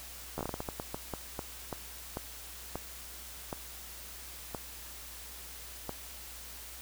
slowing click train, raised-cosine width 1 ms, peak -21 dBFS, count 19, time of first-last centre 0.38-5.893 s, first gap 12 ms, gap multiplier 1.32, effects added 60 Hz sine -52 dBFS peak until 6.81 s + white hiss -47 dBFS RMS until 6.81 s

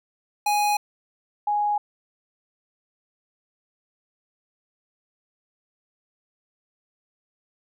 square / sine tone pair in turn, 830 / 830 Hz, G#5 / G#5, -1 / -1 cents, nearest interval unison, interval 0 cents, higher neither, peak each -20 dBFS, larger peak neither, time 0.46-0.77 / 1.47-1.78 s, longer neither, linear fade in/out 5 ms, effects none

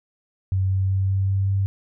sine tone with pitch steps, 95 / 95.55 / 96.1 / 96.66 / 97.22 / 97.78 Hz, F#2 / G2 / G2 / G2 / G2 / G2, +46 / -44 / -34 / -24 / -14 / -4 cents, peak -18 dBFS, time 0.52-1.66 s, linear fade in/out 0 ms, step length 190 ms, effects none

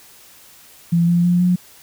sine tone with pitch steps, 170 / 173.07 / 176.2 / 179.38 Hz, F3 / F3 / F3 / F3, -46 / -15 / +16 / +47 cents, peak -12 dBFS, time 0.92-1.56 s, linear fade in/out 10 ms, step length 160 ms, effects white hiss -46 dBFS RMS until 1.82 s

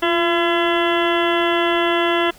harmonic tone with a mistuned harmonic, 338.8 Hz, E4, 48 cents sharp, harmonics 1 / 2 / 3 / 4 / 5 / 6 / 8 / 9 / 10, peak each -19 / -22 / -24 / -25 / -26 / -27 / -28 / -29 / -29 dBFS, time 0.02-2.31 s, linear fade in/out 10 ms, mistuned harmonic 1, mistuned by +35 cents, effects pink hiss -46 dBFS RMS until 2.38 s

